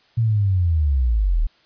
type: linear sweep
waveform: sine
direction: down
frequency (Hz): 117.4 to 34.83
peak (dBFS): -15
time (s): 0.17-1.47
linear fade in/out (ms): 10
effects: white hiss -57 dBFS RMS until 1.65 s + resampled to 11025 Hz